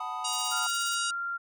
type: chord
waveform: triangle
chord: B dominant seventh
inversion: second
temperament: equal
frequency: 740 / 880 / 987.8 / 1244.5 Hz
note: F#5 / A5 / B5 / D#6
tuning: 0 / 0 / 0 / 0 cents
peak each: -37 / -37 / -37 / -34 dBFS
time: 0-0.67 s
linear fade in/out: 5 ms
type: harmonic tone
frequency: 950 Hz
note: A#5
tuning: 33 cents sharp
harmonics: 3 / 4 / 5 / 6 / 7 / 8 / 9 / 10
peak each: -36 / -37 / -38 / -39 / -39 / -40 / -41 / -41 dBFS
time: 0.24-1.11 s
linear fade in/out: 10 ms
type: noise with tremolo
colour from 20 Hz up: blue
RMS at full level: -41 dBFS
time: 0.27-0.99 s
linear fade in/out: 50 ms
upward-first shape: sine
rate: 17 Hz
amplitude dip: 95%
type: tone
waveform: sine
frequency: 1387 Hz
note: F6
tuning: 12 cents flat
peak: -30 dBFS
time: 0.51-1.38 s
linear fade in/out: 20 ms
effects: none